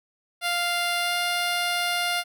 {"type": "tone with pitch glide", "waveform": "10% pulse", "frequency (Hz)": [698.5, 702.5], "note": ["F5", "F5"], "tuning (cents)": [0, 10], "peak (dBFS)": -15, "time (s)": [0.41, 2.24], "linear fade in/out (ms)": 50, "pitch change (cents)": 10, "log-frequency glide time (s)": [1.01, 1.13], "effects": []}